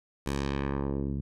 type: tone with low-pass filter sweep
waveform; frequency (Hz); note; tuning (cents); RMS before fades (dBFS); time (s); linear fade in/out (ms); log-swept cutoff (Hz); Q
10% pulse; 69.3; C#2; 0; -31; 0.26-1.21; 5; 12000 to 170; 1
effects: none